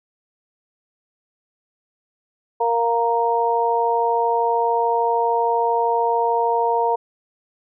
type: harmonic tone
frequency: 233.1 Hz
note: A#3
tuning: in tune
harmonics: 2 / 3 / 4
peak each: -21 / -23 / -19 dBFS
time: 2.6-6.96 s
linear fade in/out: 10 ms
effects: none